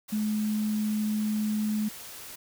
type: tone in noise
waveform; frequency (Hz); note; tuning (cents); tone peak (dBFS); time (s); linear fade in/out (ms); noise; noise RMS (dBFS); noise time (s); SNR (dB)
sine; 213.3; G#3; +46; -25; 0.12-1.89; 10; white; -43; 0.08-2.36; +15
effects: none